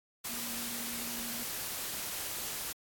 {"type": "tone in noise", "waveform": "sine", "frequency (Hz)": 236.1, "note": "A#3", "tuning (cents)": 22, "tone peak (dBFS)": -45, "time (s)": [0.29, 1.44], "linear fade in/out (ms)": 10, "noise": "white", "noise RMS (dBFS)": -38, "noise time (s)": [0.24, 2.73], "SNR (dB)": -10, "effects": ["AAC 64 kbps"]}